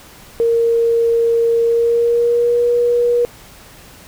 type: tone with pitch glide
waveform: sine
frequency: 463.5 to 479.8 Hz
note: A#4 to A#4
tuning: -10 to +50 cents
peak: -11 dBFS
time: 0.4-3.25 s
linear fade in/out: 0 ms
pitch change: +60 cents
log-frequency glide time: 1.62-2.67 s
effects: pink hiss -41 dBFS RMS until 4.07 s